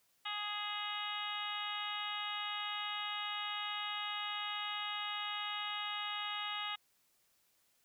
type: harmonic tone with a mistuned harmonic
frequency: 415.3 Hz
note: G#4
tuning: in tune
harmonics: 2 / 3 / 4 / 5 / 6 / 7 / 8 / 9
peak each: -46 / -43 / -49 / -46 / -50 / -43 / -48 / -46 dBFS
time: 0.25-6.76 s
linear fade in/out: 10 ms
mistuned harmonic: 6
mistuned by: +25 cents
effects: white hiss -74 dBFS RMS until 7.84 s